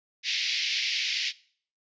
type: band-pass noise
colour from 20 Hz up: pink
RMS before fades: -29 dBFS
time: 0.23-1.33 s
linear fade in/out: 50 ms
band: 2100 to 5500 Hz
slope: 48 dB/octave
effects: noise-tail reverb RT60 0.5 s tail -20 dB re dry + resampled to 16000 Hz